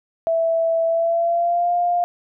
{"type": "tone with pitch glide", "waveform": "sine", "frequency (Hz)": [659.3, 702.6], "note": ["E5", "F5"], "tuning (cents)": [0, 10], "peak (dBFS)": -16, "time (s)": [0.27, 2.04], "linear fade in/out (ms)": 0, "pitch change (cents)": 110, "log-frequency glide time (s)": [0.86, 1.72], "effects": []}